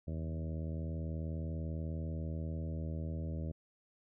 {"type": "harmonic tone with a mistuned harmonic", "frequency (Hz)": 80.2, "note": "E2", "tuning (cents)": -47, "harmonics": [1, 2, 3, 4, 5, 6, 7, 8], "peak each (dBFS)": [-38, -41, -47, -50, -55, -55, -52, -57], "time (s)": [0.07, 3.52], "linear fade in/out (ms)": 10, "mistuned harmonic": 1, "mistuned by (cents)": 37, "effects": []}